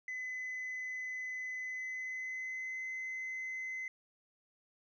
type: tone with pitch glide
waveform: sine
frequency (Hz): 2019 to 2047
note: B6 to C7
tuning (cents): +38 to -38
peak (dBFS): -36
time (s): 0.08-3.88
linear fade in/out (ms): 2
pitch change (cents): +24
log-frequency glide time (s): 1.59-2.85
effects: tanh soft clip ceiling -36 dBFS + 13-bit